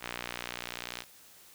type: tone with band-pass filter sweep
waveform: sawtooth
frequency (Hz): 60.2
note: B1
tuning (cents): -44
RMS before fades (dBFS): -41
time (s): 0-1.05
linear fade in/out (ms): 50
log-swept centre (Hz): 2300 to 3700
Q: 0.93
effects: white hiss -56 dBFS RMS until 1.54 s